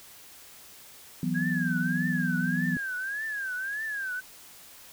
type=chord; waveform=sine; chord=E suspended second; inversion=none; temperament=just; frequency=164.81 / 185.42 / 247.2 Hz; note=E3 / F#3 / B3; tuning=0 / +4 / +2 cents; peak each=-30 dBFS; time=1.23-2.77 s; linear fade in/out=2 ms
type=tone with vibrato; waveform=sine; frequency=1621 Hz; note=G#6; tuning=42 cents flat; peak=-30 dBFS; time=1.34-4.21 s; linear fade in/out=20 ms; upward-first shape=triangle; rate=1.7 Hz; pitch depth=180 cents each way
effects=white hiss -50 dBFS RMS until 4.92 s